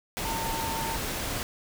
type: tone in noise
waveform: sine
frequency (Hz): 905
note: A5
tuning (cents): +48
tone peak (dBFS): -32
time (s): 0.25-0.96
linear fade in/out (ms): 0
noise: pink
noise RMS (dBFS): -32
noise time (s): 0.17-1.43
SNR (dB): -3
effects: none